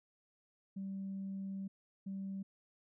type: tone bursts at uneven times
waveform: sine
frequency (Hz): 194.1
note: G3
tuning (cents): -17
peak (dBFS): -38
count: 2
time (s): 0.76-1.68 / 2.06-2.43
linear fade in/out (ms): 10
effects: tanh soft clip ceiling -35 dBFS